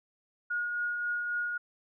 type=tone with tremolo; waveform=sine; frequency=1439 Hz; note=F#6; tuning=49 cents flat; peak=-28 dBFS; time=0.5-1.58 s; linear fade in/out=10 ms; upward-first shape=triangle; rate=3.7 Hz; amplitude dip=35%; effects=none